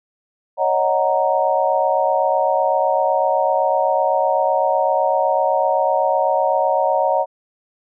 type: chord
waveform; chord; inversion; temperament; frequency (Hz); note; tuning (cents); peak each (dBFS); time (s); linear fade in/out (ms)
sine; D# minor seventh; third; equal; 554.4 / 622.3 / 740 / 932.3; C#5 / D#5 / F#5 / A#5; 0 / 0 / 0 / 0; -20; 0.57-7.26; 50
effects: none